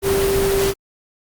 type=tone in noise; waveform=sine; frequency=392 Hz; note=G4; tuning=in tune; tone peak=-16 dBFS; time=0.02-0.74 s; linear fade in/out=50 ms; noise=pink; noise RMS=-22 dBFS; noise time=0.02-0.74 s; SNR=+3 dB; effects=Opus 24 kbps